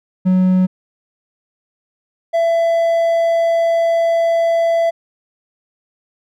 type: tone pair in turn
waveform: triangle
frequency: 185 / 668.5 Hz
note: F#3 / E5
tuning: 0 / +24 cents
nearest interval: octave + minor seventh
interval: 2224 cents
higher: second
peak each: -8 / -10 dBFS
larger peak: first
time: 0.25-0.67 / 2.33-4.91 s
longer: second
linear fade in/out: 20 ms
effects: none